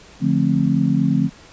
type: chord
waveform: sine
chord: D minor seventh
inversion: none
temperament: just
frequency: 146.83 / 176.2 / 220.2 / 264.3 Hz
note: D3 / F3 / A3 / C4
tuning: 0 / +16 / +2 / +18 cents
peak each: -20 / -20 / -20 / -20 dBFS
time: 0.2-1.3 s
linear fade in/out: 50 ms
effects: pink hiss -45 dBFS RMS until 1.52 s + resampled to 16000 Hz